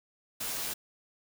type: noise with comb filter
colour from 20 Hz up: white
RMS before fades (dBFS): -35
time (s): 0.4-0.74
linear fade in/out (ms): 10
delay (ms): 12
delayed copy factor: -0.85
effects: none